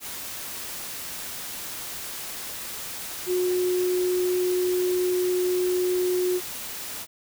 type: tone in noise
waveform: sine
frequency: 362.7 Hz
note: F#4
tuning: 34 cents flat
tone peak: -21 dBFS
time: 3.26-6.41 s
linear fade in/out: 50 ms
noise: white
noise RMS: -35 dBFS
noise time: 0-7.07 s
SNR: +11 dB
effects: none